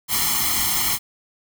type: noise with comb filter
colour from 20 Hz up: white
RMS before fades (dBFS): -21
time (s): 0.08-0.99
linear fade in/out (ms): 50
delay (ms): 0.95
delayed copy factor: +0.95
effects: none